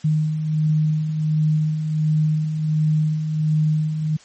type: beating tone pair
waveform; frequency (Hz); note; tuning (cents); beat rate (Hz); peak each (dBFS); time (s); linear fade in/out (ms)
sine; 153.3 / 154.7; D#3 / D#3; -25 / -10; 1.4; -26 / -17; 0.04-4.17; 10
effects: white hiss -49 dBFS RMS until 4.24 s + MP3 32 kbps